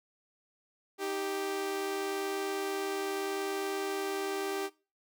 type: tone pair together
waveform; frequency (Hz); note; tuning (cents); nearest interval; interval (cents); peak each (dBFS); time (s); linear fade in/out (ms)
sawtooth; 311.1 / 391.9; D#4 / G4; 0 / 0; major third; 400; -37 / -29; 0.98-4.7; 50
effects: noise-tail reverb RT60 0.3 s tail -19 dB re dry